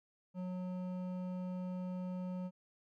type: tone with hard clipping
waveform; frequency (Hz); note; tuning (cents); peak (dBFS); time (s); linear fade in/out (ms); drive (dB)
triangle; 182.5; F#3; -24; -40; 0.34-2.51; 50; 14
effects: none